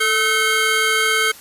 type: tone cluster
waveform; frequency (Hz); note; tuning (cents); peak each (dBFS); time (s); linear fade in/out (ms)
square; 441.9 / 1288 / 1524 / 2169 / 3148; A4 / E6 / G6 / C#7 / G7; +7 / -41 / -49 / -38 / +7; -25 / -24 / -21 / -21 / -23; 0-1.32; 10
effects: white hiss -41 dBFS RMS until 1.4 s + resampled to 32000 Hz